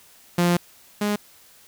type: tone pair in turn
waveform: sawtooth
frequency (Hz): 174.61 / 207.2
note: F3 / G#3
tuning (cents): 0 / -4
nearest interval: minor third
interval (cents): 296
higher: second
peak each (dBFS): -13 / -17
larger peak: first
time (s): 0.38-0.57 / 1.01-1.16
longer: first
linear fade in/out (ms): 5
effects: white hiss -52 dBFS RMS until 1.67 s